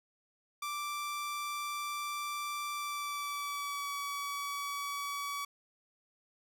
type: tone with pitch glide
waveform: sawtooth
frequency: 1173 to 1138.3 Hz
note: D6 to C#6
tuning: -2 to +46 cents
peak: -32 dBFS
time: 0.62-5.45 s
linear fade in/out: 5 ms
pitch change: -52 cents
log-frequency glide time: 2.74-3.9 s
effects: none